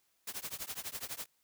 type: noise with tremolo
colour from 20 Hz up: white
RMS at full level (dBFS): -38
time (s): 0.27-1.26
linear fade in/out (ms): 5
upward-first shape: triangle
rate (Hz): 12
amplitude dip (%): 100
effects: white hiss -75 dBFS RMS until 1.43 s